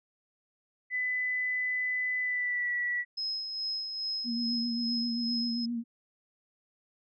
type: tone with pitch glide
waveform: sine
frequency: 2003 to 1946 Hz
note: B6 to B6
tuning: +24 to -26 cents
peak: -28 dBFS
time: 0.9-3.05 s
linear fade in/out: 50 ms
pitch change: -50 cents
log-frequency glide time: 2.21-2.72 s
type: tone with tremolo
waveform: sine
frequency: 5130 Hz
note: E8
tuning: 48 cents flat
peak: -30 dBFS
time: 3.17-5.66 s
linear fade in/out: 10 ms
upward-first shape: sine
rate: 2.4 Hz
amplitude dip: 45%
type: tone with vibrato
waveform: sine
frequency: 235.2 Hz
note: A#3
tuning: 16 cents sharp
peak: -30 dBFS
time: 4.24-5.84 s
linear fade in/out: 50 ms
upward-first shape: triangle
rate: 7.6 Hz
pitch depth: 46 cents each way
effects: none